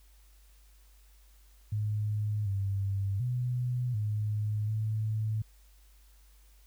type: tone with pitch steps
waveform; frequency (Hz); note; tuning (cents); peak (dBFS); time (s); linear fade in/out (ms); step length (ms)
sine; 105.5 / 98.4 / 123.9 / 105.9 / 108.8; G#2 / G2 / B2 / G#2 / A2; +28 / +7 / +6 / +34 / -19; -28; 1.72-5.42; 5; 740
effects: added 50 Hz sine -56 dBFS peak until 6.66 s + white hiss -66 dBFS RMS until 6.66 s